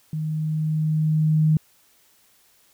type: tone with level ramp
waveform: sine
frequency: 155.56 Hz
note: D#3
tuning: in tune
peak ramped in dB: -24 to -14 dBFS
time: 0.13-1.57 s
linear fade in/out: 2 ms
effects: white hiss -59 dBFS RMS until 2.73 s